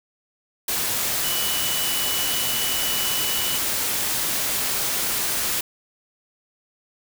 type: tone in noise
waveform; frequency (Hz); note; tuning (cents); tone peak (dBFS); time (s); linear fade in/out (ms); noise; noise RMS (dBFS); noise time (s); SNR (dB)
sine; 2960; F#7; 0; -28; 1.24-3.58; 5; white; -24; 0.68-5.61; -7
effects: none

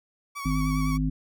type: tone with vibrato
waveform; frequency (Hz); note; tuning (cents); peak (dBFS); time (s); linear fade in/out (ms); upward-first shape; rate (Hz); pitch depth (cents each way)
30% pulse; 1129; C#6; +31; -30; 0.35-0.98; 20; sine; 9.8; 37
type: harmonic tone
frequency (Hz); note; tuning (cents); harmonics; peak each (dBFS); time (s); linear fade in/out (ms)
51.91; G#1; 0; 1 / 3 / 5; -27 / -27 / -27; 0.45-1.1; 10
effects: none

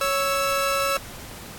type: tone pair together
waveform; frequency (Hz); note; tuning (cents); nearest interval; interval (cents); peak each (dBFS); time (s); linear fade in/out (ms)
sawtooth; 554.4 / 1318.6; C#5 / E6; 0 / 0; octave + minor third; 1500; -20; 0.01-0.97; 2
effects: pink hiss -40 dBFS RMS until 1.58 s + AAC 64 kbps

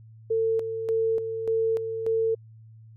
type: tone with tremolo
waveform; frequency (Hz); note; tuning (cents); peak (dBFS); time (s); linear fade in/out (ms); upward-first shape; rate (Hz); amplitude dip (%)
sine; 450; A4; +39; -21; 0.3-2.35; 10; square; 1.7; 55
effects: added 111 Hz sine -46 dBFS peak until 2.96 s

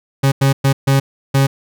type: tone bursts at uneven times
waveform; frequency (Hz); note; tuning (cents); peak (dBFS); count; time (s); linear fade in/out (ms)
40% pulse; 136.7; C#3; -24; -9; 5; 0.23-0.32 / 0.41-0.53 / 0.64-0.73 / 0.87-1 / 1.34-1.47; 10
effects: none

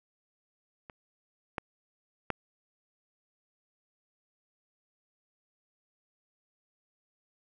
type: clicks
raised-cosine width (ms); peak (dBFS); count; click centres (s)
0.5; -30 / -17 / -14; 3; 0.898 / 1.582 / 2.303
effects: none

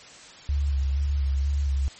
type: tone with vibrato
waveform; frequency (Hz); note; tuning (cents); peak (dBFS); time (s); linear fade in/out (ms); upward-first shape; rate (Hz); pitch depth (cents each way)
sine; 69.7; C#2; +10; -21; 0.49-1.88; 0; square; 2.1; 32
effects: white hiss -46 dBFS RMS until 1.99 s + MP3 32 kbps

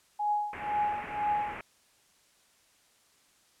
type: tone with tremolo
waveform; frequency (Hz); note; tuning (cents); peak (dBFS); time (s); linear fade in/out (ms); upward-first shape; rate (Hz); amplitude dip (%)
sine; 834; G#5; +7; -24; 0.19-1.55; 10; triangle; 2; 100
type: low-pass noise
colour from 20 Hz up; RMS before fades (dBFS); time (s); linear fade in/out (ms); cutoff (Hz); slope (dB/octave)
white; -42; 0.53-1.61; 2; 2500; 48
effects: white hiss -65 dBFS RMS until 3.6 s + low-pass 10000 Hz 12 dB/octave

